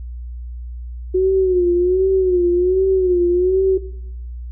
sine tone with vibrato, 366 Hz, F#4, 19 cents flat, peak -12 dBFS, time 1.14-3.78 s, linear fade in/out 10 ms, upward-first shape sine, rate 1.3 Hz, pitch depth 81 cents each way, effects noise-tail reverb RT60 0.8 s tail -17 dB re dry + added 60 Hz sine -27 dBFS peak until 4.51 s

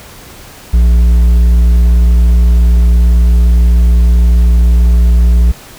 triangle tone with hard clipping, 59.1 Hz, A#1, 24 cents sharp, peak -5 dBFS, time 0.73-5.52 s, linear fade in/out 10 ms, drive 7 dB, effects pink hiss -34 dBFS RMS until 5.78 s

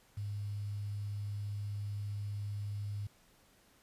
sine tone with quantisation, 102.4 Hz, G#2, 24 cents flat, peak -36 dBFS, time 0.17-3.07 s, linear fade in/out 5 ms, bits 10, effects pink hiss -66 dBFS RMS until 3.82 s + resampled to 32000 Hz

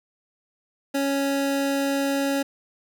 25% pulse tone, 277.2 Hz, C#4, in tune, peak -18 dBFS, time 0.94-2.43 s, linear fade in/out 10 ms, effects none

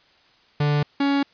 45% pulse tone pair in turn, 146.83 / 280.1 Hz, D3 / C#4, 0 / +18 cents, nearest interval major seventh, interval 1118 cents, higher second, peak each -18 dBFS, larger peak neither, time 0.6-0.83 / 1-1.23 s, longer neither, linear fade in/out 5 ms, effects white hiss -57 dBFS RMS until 1.33 s + resampled to 11025 Hz

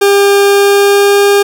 40% pulse tone with pitch glide, 400.7 to 403.5 Hz, G4 to G#4, +38 to -50 cents, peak -4 dBFS, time 0.01-1.43 s, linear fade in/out 10 ms, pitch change +12 cents, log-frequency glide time 0.42-1.24 s, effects none

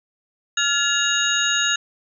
sine tone cluster, 1397 / 1702 / 2830 / 3785 / 6660 Hz, F6 / G#6 / F7 / A#7 / G#8, 0 / +42 / +22 / +26 / +4 cents, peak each -24 dBFS, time 0.57-1.76 s, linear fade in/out 5 ms, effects none

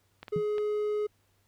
clicks, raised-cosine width 0.3 ms, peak -26 dBFS, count 3, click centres 0.23 / 0.282 / 0.582 s
triangle tone, 420.3 Hz, G#4, 21 cents sharp, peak -25 dBFS, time 0.32-1.07 s, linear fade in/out 10 ms
sine tone with exponential decay, 164.81 Hz, E3, in tune, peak -26 dBFS, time 0.36-0.45 s, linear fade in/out 2 ms, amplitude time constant 19 ms
effects added 98 Hz sine -70 dBFS peak until 1.47 s + pink hiss -71 dBFS RMS until 1.47 s

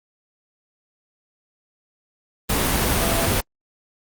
sine tone in noise, 670 Hz, E5, 28 cents sharp, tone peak -26 dBFS, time 3.01-3.27 s, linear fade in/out 10 ms, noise pink, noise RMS -20 dBFS, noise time 2.49-3.41 s, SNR -9 dB, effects Opus 32 kbps

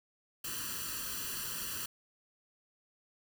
white noise with comb filter, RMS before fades -39 dBFS, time 0.44-1.86 s, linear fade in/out 5 ms, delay 0.68 ms, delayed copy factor +1, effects none

